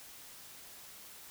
silence, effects white hiss -52 dBFS RMS until 1.3 s

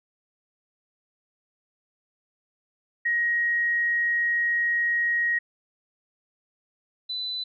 sine tone pair in turn, 1887 / 3998 Hz, A#6 / B7, +21 / +20 cents, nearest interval octave + minor second, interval 1299 cents, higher second, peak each -21 / -28 dBFS, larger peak first, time 3.05-5.39 / 7.09-7.44 s, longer first, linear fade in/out 10 ms, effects none

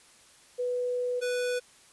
sine / square tone pair in turn, 493.9 / 493.9 Hz, B4 / B4, 0 / 0 cents, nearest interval unison, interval 0 cents, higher neither, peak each -27 / -28 dBFS, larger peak first, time 0.58-1.21 / 1.21-1.6 s, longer first, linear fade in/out 20 ms, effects white hiss -57 dBFS RMS until 1.92 s + resampled to 24000 Hz

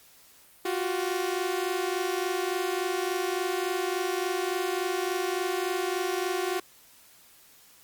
sawtooth tone pair together, 353.5 / 377 Hz, F4 / F#4, +21 / +32 cents, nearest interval minor second, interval 111 cents, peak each -26 dBFS, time 0.65-6.6 s, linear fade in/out 5 ms, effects white hiss -56 dBFS RMS until 7.83 s + Opus 48 kbps

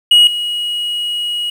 triangle tone with level steps, 2900 Hz, F#7, 35 cents flat, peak -3 / -15 dBFS, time 0.11-1.5 s, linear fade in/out 5 ms, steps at 0.27 s, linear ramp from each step 2 ms, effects 7-bit

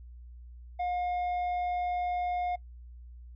sine tone with tanh clipping, 715 Hz, F5, 41 cents sharp, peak -30 dBFS, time 0.79-2.56 s, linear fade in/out 10 ms, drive 6 dB, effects noise-tail reverb RT60 0.1 s tail -22 dB re dry + added 60 Hz sine -45 dBFS peak until 3.35 s

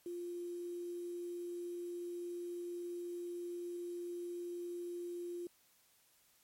sine tone with quantisation, 349.2 Hz, F4, in tune, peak -40 dBFS, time 0.06-5.47 s, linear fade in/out 2 ms, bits 10, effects white hiss -70 dBFS RMS until 6.43 s + MP3 64 kbps

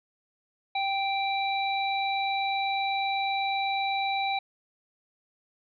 harmonic tone, 784 Hz, G5, in tune, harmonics 1 / 3 / 5, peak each -27 / -32 / -34 dBFS, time 0.75-4.39 s, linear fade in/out 5 ms, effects none

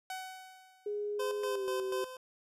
sawtooth tone with exponential decay, 751 Hz, F#5, 26 cents sharp, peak -33 dBFS, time 0.1-1.21 s, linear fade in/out 2 ms, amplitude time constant 240 ms
sine tone with pitch glide, 414.4 to 382.2 Hz, G#4 to G4, -4 to -44 cents, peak -33 dBFS, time 0.86-2.04 s, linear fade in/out 5 ms, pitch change -140 cents, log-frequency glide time 1.45-1.67 s
25% pulse tone with tremolo, 513 Hz, C5, 34 cents flat, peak -31 dBFS, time 1.19-2.17 s, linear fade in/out 10 ms, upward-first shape square, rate 4.1 Hz, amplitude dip 65%
effects resampled to 32000 Hz

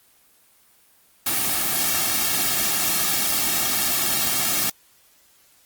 white noise with comb filter, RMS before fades -22 dBFS, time 1.26-4.7 s, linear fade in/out 5 ms, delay 2 ms, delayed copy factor -0.65, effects white hiss -57 dBFS RMS until 5.65 s + Opus 24 kbps

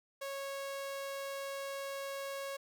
sawtooth tone, 551 Hz, C#5, 11 cents flat, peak -35 dBFS, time 0.21-2.57 s, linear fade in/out 10 ms, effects none

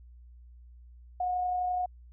sine tone with amplitude modulation, 725 Hz, F#5, 35 cents flat, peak -26 dBFS, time 1.2-1.86 s, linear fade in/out 5 ms, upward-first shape sine, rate 31.7 Hz, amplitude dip 25%, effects added 60 Hz sine -49 dBFS peak until 2.12 s

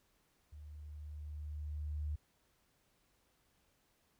sine tone with level ramp, 75 Hz, D2, 37 cents sharp, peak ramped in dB -49 to -35 dBFS, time 0.52-2.16 s, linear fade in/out 10 ms, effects pink hiss -75 dBFS RMS until 4.19 s

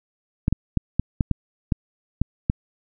clicks, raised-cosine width 5 ms, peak -6 dBFS, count 9, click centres 0.481 / 0.526 / 0.773 / 0.996 / 1.208 / 1.313 / 1.722 / 2.216 / 2.499 s, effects none

